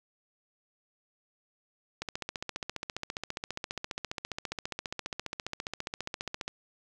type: click train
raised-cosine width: 0.2 ms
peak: -17 dBFS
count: 67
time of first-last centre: 2.02-6.479 s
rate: 14.8 Hz
effects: none